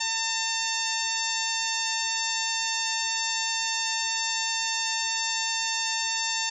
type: harmonic tone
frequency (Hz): 901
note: A5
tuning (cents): +41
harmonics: 1 / 2 / 3 / 4 / 5 / 6 / 7 / 8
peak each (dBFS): -34 / -34 / -34 / -34 / -34 / -34 / -34 / -34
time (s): 0-6.5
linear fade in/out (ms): 10
effects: none